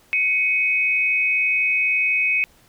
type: tone pair together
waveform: sine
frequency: 2214 / 2524 Hz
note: C#7 / D#7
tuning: -3 / +24 cents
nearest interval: major second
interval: 227 cents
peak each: -22 / -18 dBFS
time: 0.13-2.44 s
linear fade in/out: 0 ms
effects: pink hiss -55 dBFS RMS until 2.68 s